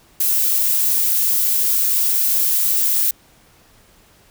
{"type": "noise", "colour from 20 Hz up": "violet", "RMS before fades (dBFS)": -17, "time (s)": [0.2, 3.11], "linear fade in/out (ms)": 5, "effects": ["pink hiss -52 dBFS RMS until 4.3 s"]}